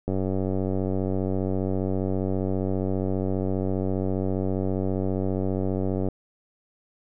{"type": "click train", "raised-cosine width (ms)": 2, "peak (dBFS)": -14, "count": 571, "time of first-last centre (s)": [0.08, 6.086], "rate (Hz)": 94.9, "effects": []}